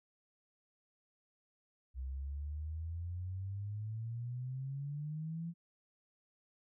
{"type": "exponential sweep", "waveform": "sine", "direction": "up", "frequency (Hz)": [63.6, 171.3], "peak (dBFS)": -38, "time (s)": [1.94, 5.54], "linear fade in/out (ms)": 50, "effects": []}